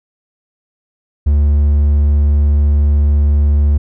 triangle tone with hard clipping, 73 Hz, D2, 10 cents flat, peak -9 dBFS, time 1.26-3.78 s, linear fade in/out 10 ms, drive 6 dB, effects none

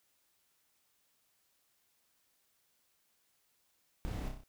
brown noise with echo, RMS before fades -39 dBFS, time 4.05-4.28 s, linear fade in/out 0 ms, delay 31 ms, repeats 5, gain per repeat -4 dB, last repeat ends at 4.435 s, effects white hiss -75 dBFS RMS until 4.48 s

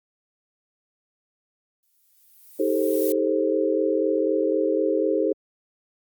violet noise with exponential growth, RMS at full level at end -29 dBFS, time 1.83-3.12 s, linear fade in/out 0 ms, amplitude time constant 280 ms
sine chord, A half-diminished seventh, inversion second, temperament just, 316.8 / 396 / 440 / 528 Hz, Eb4 / G4 / A4 / C5, +31 / +18 / 0 / +16 cents, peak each -25 dBFS, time 2.59-5.33 s, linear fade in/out 10 ms
effects Opus 48 kbps

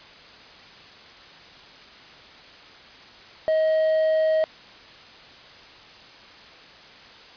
triangle tone with quantisation, 632 Hz, D#5, 27 cents sharp, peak -16 dBFS, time 3.48-4.44 s, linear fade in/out 0 ms, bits 7, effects white hiss -46 dBFS RMS until 7.36 s + resampled to 11025 Hz

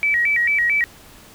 sine tone with vibrato, 2093 Hz, C7, in tune, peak -15 dBFS, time 0.03-0.84 s, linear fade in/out 0 ms, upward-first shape square, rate 4.5 Hz, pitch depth 170 cents each way, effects pink hiss -45 dBFS RMS until 1.34 s

